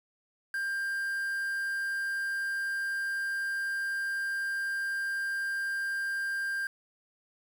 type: tone with quantisation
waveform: triangle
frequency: 1592 Hz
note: G6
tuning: 26 cents sharp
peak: -28 dBFS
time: 0.54-6.67 s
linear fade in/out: 2 ms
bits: 8
effects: none